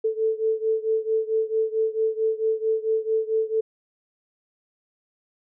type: beating tone pair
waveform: sine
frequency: 440 / 444.5 Hz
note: A4 / A4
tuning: 0 / +18 cents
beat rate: 4.5 Hz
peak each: -23 / -25 dBFS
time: 0.04-3.61 s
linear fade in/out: 10 ms
effects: none